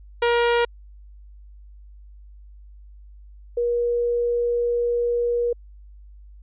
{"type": "tone pair in turn", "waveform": ["sawtooth", "sine"], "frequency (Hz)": [474, 477.6], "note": ["A#4", "A#4"], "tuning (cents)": [29, 42], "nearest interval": "unison", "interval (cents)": 13, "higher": "second", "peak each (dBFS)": [-13, -19], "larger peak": "first", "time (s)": [[0.22, 0.65], [3.57, 5.53]], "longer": "second", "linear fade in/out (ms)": 5, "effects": ["added 50 Hz sine -42 dBFS peak until 6.42 s", "resampled to 8000 Hz"]}